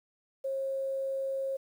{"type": "tone", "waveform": "sine", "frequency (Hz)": 539, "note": "C#5", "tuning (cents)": -49, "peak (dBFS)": -30, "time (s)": [0.44, 1.57], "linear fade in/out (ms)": 10, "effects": ["10-bit"]}